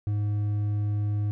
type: tone with hard clipping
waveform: triangle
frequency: 103.83 Hz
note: G#2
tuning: in tune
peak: -25 dBFS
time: 0.07-1.31 s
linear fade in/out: 0 ms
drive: 7 dB
effects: none